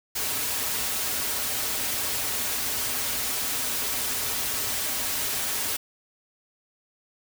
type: noise with comb filter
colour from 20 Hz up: white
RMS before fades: -28 dBFS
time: 0.15-5.77 s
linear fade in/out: 10 ms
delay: 5.8 ms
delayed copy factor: -0.6
effects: none